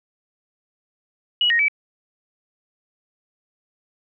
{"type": "tone with pitch steps", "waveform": "sine", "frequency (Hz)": [2917, 1869, 2300], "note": ["F#7", "A#6", "D7"], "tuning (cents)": [-25, 4, -37], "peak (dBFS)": -15, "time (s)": [1.41, 1.683], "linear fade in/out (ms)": 2, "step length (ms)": 91, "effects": []}